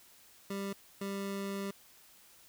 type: tone bursts at uneven times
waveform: 25% pulse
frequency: 197.7 Hz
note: G3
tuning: 15 cents sharp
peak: -32 dBFS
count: 2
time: 0.5-0.73 / 1.01-1.71 s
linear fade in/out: 5 ms
effects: white hiss -60 dBFS RMS until 2.48 s